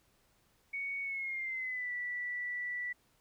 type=tone with pitch glide; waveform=sine; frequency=2228 to 1962.1 Hz; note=C#7 to B6; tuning=+8 to -12 cents; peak=-35 dBFS; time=0.73-2.93 s; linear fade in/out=10 ms; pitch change=-220 cents; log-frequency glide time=1.02-1.92 s; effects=pink hiss -71 dBFS RMS until 3.2 s